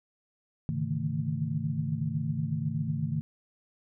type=tone cluster; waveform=sine; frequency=104.7 / 136.3 / 149.9 / 158 / 222.2 Hz; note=G#2 / C#3 / D3 / D#3 / A3; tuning=+15 / -29 / +36 / +27 / +17 cents; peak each=-37 / -34 / -35 / -32 / -36 dBFS; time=0.69-3.21 s; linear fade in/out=0 ms; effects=none